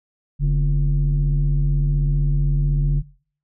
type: tone pair together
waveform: sine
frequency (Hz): 42.73 / 144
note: F1 / D3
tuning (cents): -37 / -34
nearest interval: octave + major sixth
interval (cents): 2103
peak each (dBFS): -16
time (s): 0.39-3.03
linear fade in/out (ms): 50
effects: noise-tail reverb RT60 0.5 s tail -22 dB re dry + tanh soft clip ceiling -12 dBFS